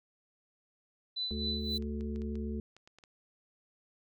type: tone with tremolo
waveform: sine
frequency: 3997 Hz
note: B7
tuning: 20 cents sharp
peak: -31 dBFS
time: 1.16-1.78 s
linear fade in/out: 10 ms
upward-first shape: triangle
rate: 3.8 Hz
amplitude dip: 80%
type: harmonic tone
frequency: 73.42 Hz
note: D2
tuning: in tune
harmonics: 1 / 3 / 5 / 6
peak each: -37 / -37 / -44 / -46 dBFS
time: 1.31-2.6 s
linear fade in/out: 0 ms
type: noise with exponential growth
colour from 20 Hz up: violet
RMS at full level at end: -48 dBFS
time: 1.47-1.78 s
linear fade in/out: 0 ms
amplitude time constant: 67 ms
type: clicks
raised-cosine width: 0.2 ms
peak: -38 dBFS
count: 9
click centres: 1.824 / 2.009 / 2.16 / 2.219 / 2.355 / 2.766 / 2.875 / 2.986 / 3.038 s
effects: none